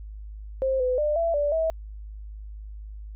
sine tone with pitch steps, 529 / 505 / 598 / 669 / 582 / 646 Hz, C5 / B4 / D5 / E5 / D5 / E5, +19 / +39 / +31 / +25 / -16 / -35 cents, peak -21 dBFS, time 0.62-1.7 s, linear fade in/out 0 ms, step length 180 ms, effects added 52 Hz sine -36 dBFS peak until 3.15 s

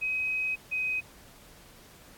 sine tone pair in turn, 2530 / 2518 Hz, D#7 / D#7, +28 / +20 cents, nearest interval unison, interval 8 cents, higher first, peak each -27 dBFS, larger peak neither, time 0.01-0.56 / 0.71-1.01 s, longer first, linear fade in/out 20 ms, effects pink hiss -54 dBFS RMS until 2.17 s + AAC 64 kbps

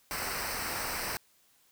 pink noise with comb filter, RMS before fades -35 dBFS, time 0.11-1.17 s, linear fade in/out 0 ms, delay 0.29 ms, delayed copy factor -0.7, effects white hiss -66 dBFS RMS until 1.71 s

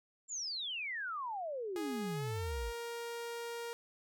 sine exponential sweep, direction down, 7459 to 48.21 Hz, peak -37 dBFS, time 0.28-2.73 s, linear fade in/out 50 ms
sawtooth tone with pitch glide, 415.3 to 468.9 Hz, G#4 to A#4, 0 to +10 cents, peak -36 dBFS, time 1.76-3.73 s, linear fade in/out 0 ms, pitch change +210 cents, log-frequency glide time 2.13-2.54 s
effects none

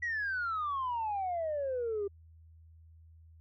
sine exponential sweep, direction down, 1955 to 392 Hz, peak -30 dBFS, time 0.02-2.08 s, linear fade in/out 10 ms, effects tanh soft clip ceiling -28 dBFS + added 81 Hz sine -54 dBFS peak until 3.4 s

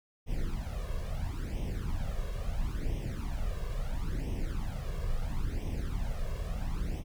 brown noise with flanger, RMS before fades -33 dBFS, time 0.26-7.04 s, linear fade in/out 50 ms, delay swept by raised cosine 0.34 to 1.84 ms, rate 0.74 Hz, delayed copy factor +0.8, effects none

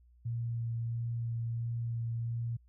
sine tone with vibrato, 116.54 Hz, A#2, in tune, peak -32 dBFS, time 0.25-2.57 s, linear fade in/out 10 ms, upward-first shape sine, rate 1.5 Hz, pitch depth 11 cents each way, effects added 60 Hz sine -59 dBFS peak until 2.68 s

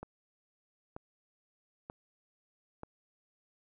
click train, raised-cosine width 1 ms, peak -28 dBFS, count 4, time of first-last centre 0.03-2.834 s, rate 1.07 Hz, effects none

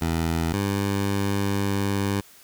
15% pulse tone pair in turn, 82.41 / 99.57 Hz, E2 / G2, 0 / +28 cents, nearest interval minor third, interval 328 cents, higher second, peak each -16 dBFS, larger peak neither, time 0.01-0.53 / 0.53-2.21 s, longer second, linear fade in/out 10 ms, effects white hiss -51 dBFS RMS until 2.43 s

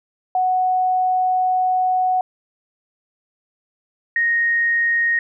sine tone pair in turn, 740 / 1864.7 Hz, F#5 / A#6, 0 / 0 cents, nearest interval octave + major third, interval 1600 cents, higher second, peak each -15 dBFS, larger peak neither, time 0.35-2.21 / 4.16-5.19 s, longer first, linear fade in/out 2 ms, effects none

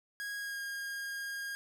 45% pulse tone with pitch glide, 1646 to 1623.3 Hz, G#6 to G#6, -16 to -40 cents, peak -37 dBFS, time 0.2-1.55 s, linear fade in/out 0 ms, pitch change -24 cents, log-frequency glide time 0.38-0.61 s, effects none

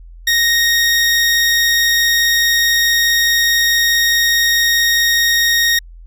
20% pulse tone, 1864.7 Hz, A#6, in tune, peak -6 dBFS, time 0.27-5.79 s, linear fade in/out 5 ms, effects added 42 Hz sine -34 dBFS peak until 6.06 s

